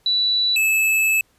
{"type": "tone pair in turn", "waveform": ["sine", "square"], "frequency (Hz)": [3951, 2609], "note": ["B7", "E7"], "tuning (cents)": [0, -18], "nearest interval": "perfect fifth", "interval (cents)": 718, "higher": "first", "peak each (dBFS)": -16, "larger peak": "neither", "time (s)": [[0.06, 0.56], [0.56, 1.21]], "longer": "second", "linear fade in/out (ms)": 2, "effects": ["pink hiss -61 dBFS RMS until 1.38 s", "resampled to 32000 Hz"]}